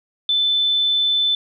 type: tone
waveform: sine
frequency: 3520 Hz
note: A7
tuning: in tune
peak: -15 dBFS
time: 0.29-1.35 s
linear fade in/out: 2 ms
effects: none